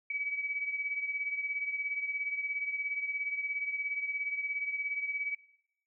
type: beating tone pair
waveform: sine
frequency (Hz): 2278 / 2295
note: C#7 / D7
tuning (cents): +47 / -40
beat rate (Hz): 17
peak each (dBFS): -33 / -39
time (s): 0.1-5.35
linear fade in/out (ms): 5
effects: noise-tail reverb RT60 0.8 s tail -19 dB re dry